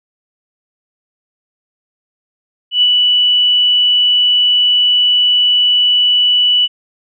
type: tone with ADSR envelope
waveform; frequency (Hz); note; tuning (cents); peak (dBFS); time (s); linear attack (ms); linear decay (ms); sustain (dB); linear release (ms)
sine; 2960; F#7; 0; -6; 2.71-6.68; 110; 44; -2; 36
effects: none